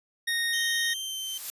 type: tone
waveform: 25% pulse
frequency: 1859 Hz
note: A#6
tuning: 5 cents flat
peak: -22 dBFS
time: 0.27-0.94 s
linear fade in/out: 10 ms
type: tone with pitch glide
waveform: sawtooth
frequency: 3136 to 3102 Hz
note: G7 to G7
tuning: 0 to -19 cents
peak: -29 dBFS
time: 0.53-1.38 s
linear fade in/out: 5 ms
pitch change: -19 cents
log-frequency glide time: 1.02-1.15 s
type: noise with exponential growth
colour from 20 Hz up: blue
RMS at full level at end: -32 dBFS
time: 0.85-1.5 s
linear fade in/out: 0 ms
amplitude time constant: 140 ms
effects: resampled to 32000 Hz